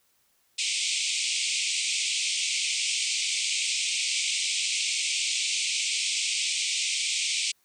pink band-pass noise, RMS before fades -28 dBFS, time 0.58-7.52 s, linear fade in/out 10 ms, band 2200 to 8800 Hz, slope 96 dB/octave, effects white hiss -68 dBFS RMS until 7.64 s

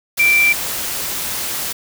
sine tone in noise, 2349 Hz, D7, in tune, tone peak -10 dBFS, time 0.19-0.53 s, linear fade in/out 10 ms, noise white, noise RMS -23 dBFS, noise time 0.17-1.73 s, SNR +10 dB, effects none

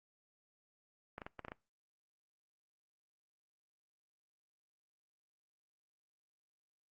clicks, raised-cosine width 0.5 ms, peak -29 dBFS, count 7, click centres 1.181 / 1.218 / 1.265 / 1.393 / 1.449 / 1.483 / 1.519 s, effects noise-tail reverb RT60 0.3 s tail -24 dB re dry + Opus 24 kbps

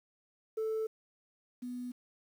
sine tone pair in turn, 440 / 246.9 Hz, A4 / B3, 0 / 0 cents, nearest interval minor seventh, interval 1000 cents, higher first, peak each -29 / -37 dBFS, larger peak first, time 0.57-0.87 / 1.62-1.92 s, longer neither, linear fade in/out 10 ms, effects tanh soft clip ceiling -30 dBFS + 10-bit

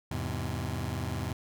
sawtooth chord, E augmented, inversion none, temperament just, 82.41 / 103.01 / 128.76 Hz, E2 / G#2 / B#2, 0 / -14 / -27 cents, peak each -32 dBFS, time 0.11-1.33 s, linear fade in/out 5 ms, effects none

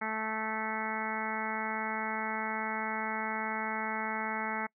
harmonic tone, 218.8 Hz, A3, 9 cents flat, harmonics 1 / 2 / 3 / 4 / 5 / 6 / 7 / 8 / 9 / 10, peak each -40 / -44 / -44 / -37 / -46 / -40 / -42 / -44 / -41 / -41 dBFS, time 0.01-4.67 s, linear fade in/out 10 ms, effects noise-tail reverb RT60 0.1 s tail -25 dB re dry

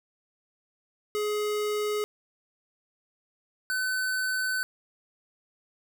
square tone pair in turn, 420 / 1514.5 Hz, G#4 / F#6, +19 / +40 cents, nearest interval octave + minor seventh, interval 2221 cents, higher second, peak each -27 dBFS, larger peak neither, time 1.15-2.04 / 3.7-4.63 s, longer second, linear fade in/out 0 ms, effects none

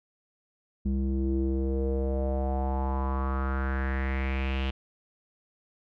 square tone with low-pass filter sweep, 66.6 Hz, C2, 31 cents sharp, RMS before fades -28 dBFS, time 0.85-4.71 s, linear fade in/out 10 ms, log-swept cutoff 240 to 3000 Hz, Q 4.7, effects none

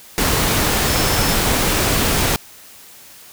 sine tone in noise, 5274 Hz, E8, in tune, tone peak -27 dBFS, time 0.88-1.34 s, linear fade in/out 0 ms, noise pink, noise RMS -17 dBFS, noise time 0.18-2.36 s, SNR -13 dB, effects white hiss -42 dBFS RMS until 3.32 s

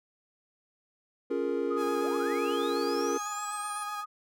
triangle chord, Bb minor seventh, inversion first, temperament equal, 277.2 / 349.2 / 415.3 / 466.2 Hz, Db4 / F4 / Ab4 / Bb4, 0 / 0 / 0 / 0 cents, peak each -32 / -32 / -31 / -30 dBFS, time 1.3-3.18 s, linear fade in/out 10 ms
sine tone with tremolo, 1244.5 Hz, D#6, in tune, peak -33 dBFS, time 1.7-4.06 s, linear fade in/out 20 ms, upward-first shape sine, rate 18 Hz, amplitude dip 40%
sawtooth tone with vibrato, 830.6 Hz, G#5, in tune, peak -34 dBFS, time 1.76-4.05 s, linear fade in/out 50 ms, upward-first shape square, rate 8 Hz, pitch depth 17 cents each way
sine linear sweep, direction up, 371.2 to 9700 Hz, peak -40 dBFS, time 2.01-3.84 s, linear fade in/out 10 ms
effects none

